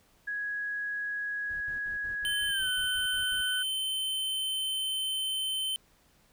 sine tone with pitch glide, 1665 to 1491.9 Hz, G#6 to F#6, +4 to +14 cents, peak -31 dBFS, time 0.27-3.63 s, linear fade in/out 10 ms, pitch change -190 cents, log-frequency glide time 2.48-2.68 s
brown noise bursts, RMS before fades -50 dBFS, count 11, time 1.49-3.43 s, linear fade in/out 10 ms, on 120 ms, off 62 ms
square tone, 3079 Hz, G7, 32 cents flat, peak -30 dBFS, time 2.25-5.76 s, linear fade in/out 0 ms
effects pink hiss -65 dBFS RMS until 6.32 s

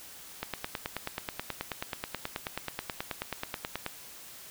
click train, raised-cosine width 0.3 ms, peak -16 dBFS, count 33, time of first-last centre 0.43-3.863 s, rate 9.32 Hz, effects white hiss -48 dBFS RMS until 4.5 s

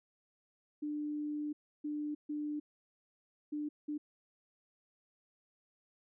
sine tone bursts at uneven times, 297.7 Hz, D4, 24 cents sharp, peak -35 dBFS, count 5, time 0.82-1.53 / 1.84-2.15 / 2.29-2.6 / 3.52-3.69 / 3.88-3.98 s, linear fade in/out 10 ms, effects none

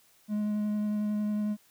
triangle tone with vibrato, 210 Hz, G#3, 19 cents sharp, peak -25 dBFS, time 0.28-1.57 s, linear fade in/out 50 ms, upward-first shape sine, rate 11 Hz, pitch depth 10 cents each way, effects white hiss -63 dBFS RMS until 1.7 s

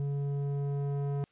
square tone with low-pass filter sweep, 141.4 Hz, C#3, 35 cents sharp, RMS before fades -32 dBFS, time 0-1.24 s, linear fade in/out 0 ms, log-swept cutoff 340 to 700 Hz, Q 0.78, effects white hiss -69 dBFS RMS until 1.31 s + resampled to 8000 Hz

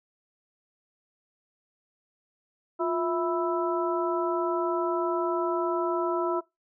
harmonic tone with a mistuned harmonic, 329.6 Hz, E4, in tune, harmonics 1 / 2 / 3 / 4, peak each -27 / -30 / -32 / -33 dBFS, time 2.79-6.41 s, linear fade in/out 20 ms, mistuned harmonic 1, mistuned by +110 cents, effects noise-tail reverb RT60 0.2 s tail -22 dB re dry

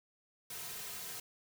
white noise with comb filter, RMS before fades -44 dBFS, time 0.5-1.2 s, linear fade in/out 5 ms, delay 3.5 ms, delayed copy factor -0.75, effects none

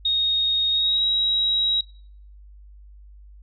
sine tone with pitch glide, 3729 to 3840 Hz, A#7 to B7, 0 to -49 cents, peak -18 dBFS, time 0.05-1.81 s, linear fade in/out 5 ms, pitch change +51 cents, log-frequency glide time 0.71-1.03 s, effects noise-tail reverb RT60 0.6 s tail -24 dB re dry + added 50 Hz sine -43 dBFS peak until 3.42 s

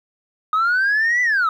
sine linear two-way sweep, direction up then down, 1244.5 to 2000 to 1244.5 Hz, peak -13 dBFS, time 0.53-1.49 s, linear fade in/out 2 ms, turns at 1.22 s, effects tanh soft clip ceiling -13 dBFS + 9-bit

